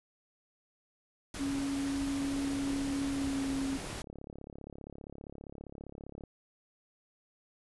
pink low-pass noise, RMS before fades -42 dBFS, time 1.34-4.02 s, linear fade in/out 2 ms, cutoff 11000 Hz, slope 96 dB/octave
sine tone with pitch glide, 277.2 to 271.2 Hz, C#4 to C#4, 0 to -38 cents, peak -31 dBFS, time 1.39-3.78 s, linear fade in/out 20 ms, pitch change -38 cents, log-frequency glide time 3.11-3.53 s
click train, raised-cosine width 2 ms, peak -32 dBFS, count 142, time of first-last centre 2.22-6.237 s, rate 35.1 Hz
effects none

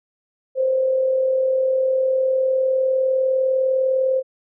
sine tone with amplitude modulation, 523.3 Hz, C5, in tune, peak -14 dBFS, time 0.55-4.23 s, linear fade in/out 50 ms, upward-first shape sine, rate 39.9 Hz, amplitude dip 40%, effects none

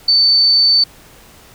sine tone, 4534 Hz, C#8, 38 cents sharp, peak -8 dBFS, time 0.08-0.84 s, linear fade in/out 5 ms, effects pink hiss -43 dBFS RMS until 1.54 s

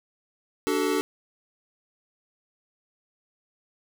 square chord, D major, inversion none, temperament equal with one note detuned, 293.7 / 379.3 / 440 Hz, D4 / F#4 / A4, 0 / +43 / 0 cents, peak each -28 dBFS, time 0.67-1.01 s, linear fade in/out 0 ms, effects none

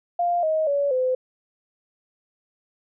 sine tone with pitch steps, 698.5 / 629.5 / 567.4 / 511.3 Hz, F5 / D#5 / C#5 / C5, 0 / +20 / +40 / -40 cents, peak -19 dBFS, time 0.19-1.15 s, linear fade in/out 5 ms, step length 240 ms, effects none

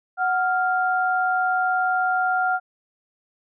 sine tone pair together, 740.6 / 1396.9 Hz, F#5 / F6, +1 / 0 cents, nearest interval major seventh, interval 1099 cents, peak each -21 / -22 dBFS, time 0.17-2.6 s, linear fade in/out 50 ms, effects none

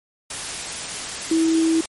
sine tone in noise, 325 Hz, E4, 24 cents flat, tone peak -15 dBFS, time 1.31-1.81 s, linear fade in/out 5 ms, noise white, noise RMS -29 dBFS, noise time 0.3-1.86 s, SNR +11 dB, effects MP3 48 kbps

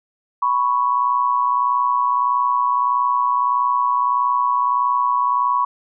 sine tone pair together, 987.8 / 1109.4 Hz, B5 / C#6, 0 / +1 cents, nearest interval major second, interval 201 cents, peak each -18 dBFS, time 0.42-5.65 s, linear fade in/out 5 ms, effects none

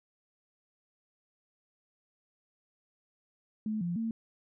sine tone with pitch steps, 215.9 / 173.2 / 226 Hz, A3 / F3 / A3, -33 / -14 / +47 cents, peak -30 dBFS, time 3.66-4.11 s, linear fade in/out 2 ms, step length 150 ms, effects none

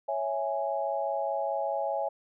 sine chord, C# minor, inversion none, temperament equal, 554.4 / 659.3 / 830.6 Hz, C#5 / E5 / G#5, 0 / 0 / 0 cents, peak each -32 dBFS, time 0.08-2.09 s, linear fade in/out 10 ms, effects none

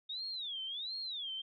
sine tone with vibrato, 3629 Hz, A#7, 47 cents flat, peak -38 dBFS, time 0.09-1.42 s, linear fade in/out 10 ms, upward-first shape sine, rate 1.4 Hz, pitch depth 280 cents each way, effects none

